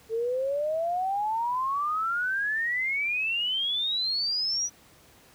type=exponential sweep; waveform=sine; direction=up; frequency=440 to 5920 Hz; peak=-25 dBFS; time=0.09-4.7 s; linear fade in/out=50 ms; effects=pink hiss -56 dBFS RMS until 5.34 s + high-pass 60 Hz 12 dB/octave